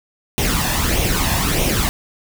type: noise with flanger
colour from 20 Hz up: pink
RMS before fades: -18 dBFS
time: 0.38-1.89 s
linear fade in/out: 0 ms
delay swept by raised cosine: 0.32 to 1.16 ms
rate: 1.6 Hz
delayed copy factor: +0.6
effects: none